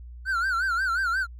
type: tone with vibrato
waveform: triangle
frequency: 1457 Hz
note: F#6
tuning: 27 cents flat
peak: -21 dBFS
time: 0.25-1.27 s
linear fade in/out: 50 ms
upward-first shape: sine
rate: 5.6 Hz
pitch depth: 140 cents each way
effects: added 60 Hz sine -39 dBFS peak until 1.39 s